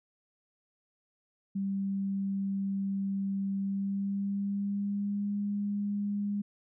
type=tone with pitch glide; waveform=sine; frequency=196 to 203.7 Hz; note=G3 to G#3; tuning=0 to -33 cents; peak=-29 dBFS; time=1.55-6.42 s; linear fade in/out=10 ms; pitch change=+67 cents; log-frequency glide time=3.59-5.34 s; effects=none